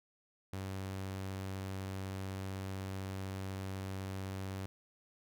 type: tone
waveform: sawtooth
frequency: 95.9 Hz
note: G2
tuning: 37 cents flat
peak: -35 dBFS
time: 0.53-4.66 s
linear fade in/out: 0 ms
effects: none